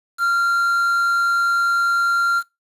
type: tone with quantisation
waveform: triangle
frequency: 1385 Hz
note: F6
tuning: 15 cents flat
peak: -13 dBFS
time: 0.18-2.43 s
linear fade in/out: 50 ms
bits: 6
effects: noise-tail reverb RT60 0.2 s tail -21 dB re dry + resampled to 32000 Hz